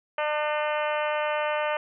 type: harmonic tone with a mistuned harmonic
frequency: 300.7 Hz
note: D4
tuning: 41 cents sharp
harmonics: 2 / 3 / 4 / 5 / 6 / 7 / 8 / 9 / 10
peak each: -27 / -31 / -33 / -35 / -37 / -38 / -39 / -40 / -41 dBFS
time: 0.18-1.77 s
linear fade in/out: 2 ms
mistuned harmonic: 8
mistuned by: +18 cents
effects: none